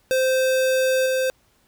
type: tone with level steps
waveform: square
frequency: 520 Hz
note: C5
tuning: 11 cents flat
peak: -18 / -20 dBFS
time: 0.11-1.3 s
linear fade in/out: 0 ms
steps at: 1.06 s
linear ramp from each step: 2 ms
effects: pink hiss -62 dBFS RMS until 1.67 s